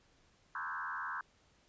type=tone with frequency modulation; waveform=sine; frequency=1302 Hz; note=E6; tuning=22 cents flat; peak=-37 dBFS; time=0.55-1.21 s; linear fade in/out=2 ms; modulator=79.6 Hz; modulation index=4.2; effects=pink hiss -69 dBFS RMS until 1.68 s + resampled to 16000 Hz